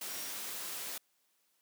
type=tone in noise; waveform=sine; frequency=5630 Hz; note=F8; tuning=13 cents sharp; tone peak=-49 dBFS; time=0.08-0.31 s; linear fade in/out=5 ms; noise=white; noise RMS=-41 dBFS; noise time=0.01-0.98 s; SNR=-11 dB; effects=white hiss -75 dBFS RMS until 1.61 s + high-pass 200 Hz 12 dB/octave